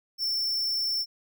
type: tone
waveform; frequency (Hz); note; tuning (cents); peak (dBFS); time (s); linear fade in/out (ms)
square; 5390; E8; +38; -26; 0.18-1.06; 50
effects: none